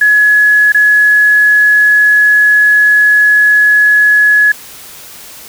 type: tone with dropouts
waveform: sine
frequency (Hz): 1692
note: G#6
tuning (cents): +32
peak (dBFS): -4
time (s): 0.01-4.52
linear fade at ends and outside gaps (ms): 5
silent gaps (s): 0.722-0.745
effects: white hiss -32 dBFS RMS until 5.48 s